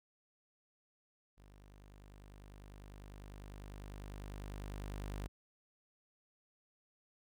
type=tone with level ramp; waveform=sawtooth; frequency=50 Hz; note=G1; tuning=35 cents sharp; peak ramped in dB=-55 to -36 dBFS; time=1.37-5.28 s; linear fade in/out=20 ms; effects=none